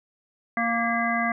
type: harmonic tone with a mistuned harmonic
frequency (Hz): 233.1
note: A#3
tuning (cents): 0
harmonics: 1 / 3 / 5 / 7 / 9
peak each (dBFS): -28 / -27 / -29 / -30 / -28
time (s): 0.57-1.32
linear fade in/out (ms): 2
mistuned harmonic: 9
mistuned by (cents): -55
effects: none